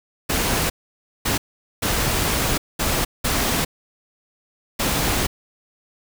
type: noise bursts at uneven times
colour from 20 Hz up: pink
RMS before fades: -21 dBFS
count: 6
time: 0.29-0.7 / 1.25-1.38 / 1.82-2.58 / 2.79-3.05 / 3.24-3.65 / 4.79-5.27 s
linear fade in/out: 10 ms
effects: none